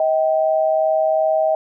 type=tone pair together; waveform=sine; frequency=634.4 / 777 Hz; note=D#5 / G5; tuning=+33 / -16 cents; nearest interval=major third; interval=351 cents; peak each=-15 / -21 dBFS; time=0-1.55 s; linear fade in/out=2 ms; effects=none